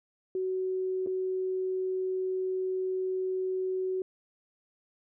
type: tone with dropouts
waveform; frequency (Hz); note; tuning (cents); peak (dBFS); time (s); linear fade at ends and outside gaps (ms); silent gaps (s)
sine; 373.9; F#4; +18; -28; 0.35-4.02; 2; 1.063-1.071
effects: none